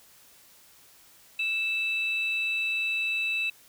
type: tone pair together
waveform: sine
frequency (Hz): 2637 / 3879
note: E7 / B7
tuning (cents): 0 / -32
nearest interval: perfect fifth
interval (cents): 668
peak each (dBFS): -25 / -35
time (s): 1.39-3.5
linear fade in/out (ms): 5
effects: tanh soft clip ceiling -20 dBFS + white hiss -56 dBFS RMS until 3.68 s